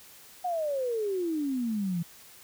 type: exponential sweep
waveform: sine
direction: down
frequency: 740 to 164.5 Hz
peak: -27 dBFS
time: 0.44-2.03 s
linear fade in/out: 10 ms
effects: white hiss -52 dBFS RMS until 2.43 s